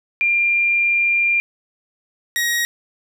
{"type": "tone pair in turn", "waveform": ["sine", "sawtooth"], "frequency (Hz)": [2391, 1890.6], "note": ["D7", "A#6"], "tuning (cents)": [30, 24], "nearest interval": "major third", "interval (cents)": 406, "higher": "first", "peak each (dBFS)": -14, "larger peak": "neither", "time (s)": [[0.21, 1.4], [2.36, 2.65]], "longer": "first", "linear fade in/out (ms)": 0, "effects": []}